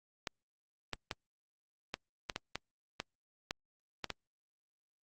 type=clicks; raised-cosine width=0.2 ms; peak=-18 dBFS; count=11; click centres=0.272 / 0.933 / 1.112 / 1.941 / 2.298 / 2.361 / 2.556 / 3.001 / 3.509 / 4.043 / 4.103 s; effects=Opus 48 kbps